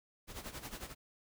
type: noise with tremolo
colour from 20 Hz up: pink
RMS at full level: -43 dBFS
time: 0.27-0.95 s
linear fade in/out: 50 ms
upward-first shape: sine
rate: 11 Hz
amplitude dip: 75%
effects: none